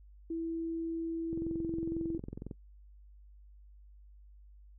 sine tone, 329.6 Hz, E4, in tune, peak -33 dBFS, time 0.3-2.18 s, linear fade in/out 5 ms
click train, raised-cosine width 3 ms, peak -28 dBFS, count 27, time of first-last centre 1.33-2.512 s, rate 22 Hz
effects noise-tail reverb RT60 0.1 s tail -23 dB re dry + added 50 Hz sine -53 dBFS peak until 4.78 s

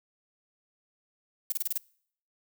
violet noise bursts, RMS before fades -29 dBFS, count 6, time 1.5-1.777 s, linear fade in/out 2 ms, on 22 ms, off 29 ms, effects noise-tail reverb RT60 0.6 s tail -24 dB re dry

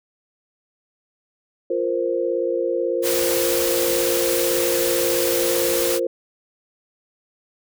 sine chord, F suspended fourth, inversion none, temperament just, 349.2 / 465.6 / 523.8 Hz, F4 / Bb4 / C5, 0 / -2 / +2 cents, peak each -24 / -24 / -23 dBFS, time 1.7-6.07 s, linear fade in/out 5 ms
white noise, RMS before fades -24 dBFS, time 3.02-6 s, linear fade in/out 50 ms
effects none

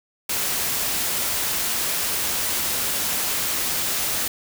white noise, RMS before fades -24 dBFS, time 0.29-4.28 s, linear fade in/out 5 ms, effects none

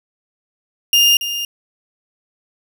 35% pulse tone with echo, 2818 Hz, F7, 15 cents sharp, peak -8 dBFS, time 0.93-1.17 s, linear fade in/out 2 ms, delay 280 ms, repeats 1, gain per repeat -11 dB, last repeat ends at 1.45 s, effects none

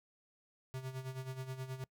square tone with tremolo, 130.81 Hz, C3, in tune, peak -39 dBFS, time 0.74-1.84 s, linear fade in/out 0 ms, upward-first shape sine, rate 9.4 Hz, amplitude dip 70%, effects noise-tail reverb RT60 0.1 s tail -24 dB re dry

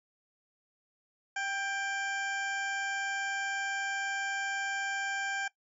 harmonic tone with a mistuned harmonic, 784 Hz, G5, in tune, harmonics 1 / 2 / 3 / 4 / 6 / 7 / 8 / 9, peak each -37 / -34 / -42 / -45 / -54 / -52 / -55 / -47 dBFS, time 1.36-5.48 s, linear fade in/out 5 ms, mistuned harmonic 2, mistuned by +24 cents, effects noise-tail reverb RT60 0.1 s tail -18 dB re dry

